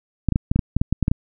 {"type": "clicks", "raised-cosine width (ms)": 5, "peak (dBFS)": -5, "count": 12, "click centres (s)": [0.287, 0.323, 0.359, 0.515, 0.56, 0.592, 0.766, 0.815, 0.926, 1.027, 1.081, 1.115], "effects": []}